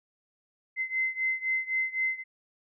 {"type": "beating tone pair", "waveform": "sine", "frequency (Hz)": [2060, 2063.9], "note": ["C7", "C7"], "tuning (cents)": [-28, -24], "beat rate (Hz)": 3.9, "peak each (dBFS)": [-29, -31], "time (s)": [0.76, 2.24], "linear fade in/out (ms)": 50, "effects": []}